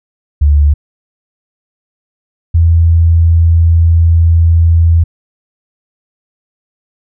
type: tone pair in turn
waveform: sine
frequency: 73 / 83.25 Hz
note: D2 / E2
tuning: -10 / +18 cents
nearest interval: major second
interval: 228 cents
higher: second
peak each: -4 dBFS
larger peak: neither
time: 0.41-0.74 / 2.54-5.04 s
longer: second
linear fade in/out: 10 ms
effects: none